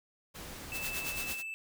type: noise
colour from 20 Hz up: pink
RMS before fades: -45 dBFS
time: 0.34-1.34 s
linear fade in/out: 20 ms
type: noise with tremolo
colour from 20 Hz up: white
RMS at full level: -37 dBFS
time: 0.72-1.43 s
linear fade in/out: 50 ms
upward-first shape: sine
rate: 8.9 Hz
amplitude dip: 75%
type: tone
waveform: triangle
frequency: 2637 Hz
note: E7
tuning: in tune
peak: -36 dBFS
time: 0.72-1.54 s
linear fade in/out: 0 ms
effects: none